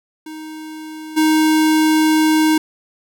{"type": "tone with level steps", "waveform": "square", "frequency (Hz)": 312.4, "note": "D#4", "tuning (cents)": 7, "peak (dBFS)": [-30, -12], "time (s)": [0.26, 2.58], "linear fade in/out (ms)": 5, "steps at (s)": 1.16, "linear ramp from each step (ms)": 20, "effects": []}